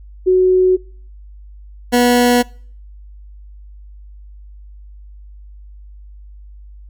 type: tone pair in turn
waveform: sine / 20% pulse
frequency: 370 / 243.7 Hz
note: F#4 / B3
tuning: 0 / -23 cents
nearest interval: perfect fifth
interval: 723 cents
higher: first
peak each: -8 / -5 dBFS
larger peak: second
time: 0.26-0.77 / 1.92-2.43 s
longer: neither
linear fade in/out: 20 ms
effects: noise-tail reverb RT60 0.5 s tail -25 dB re dry + added 50 Hz sine -35 dBFS peak until 6.89 s